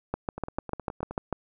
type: two click trains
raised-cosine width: 1 ms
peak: -22 / -14 dBFS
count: 8 / 9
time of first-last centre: 0.38-1.11 / 0.14-1.327 s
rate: 9.59 / 6.74 Hz
effects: none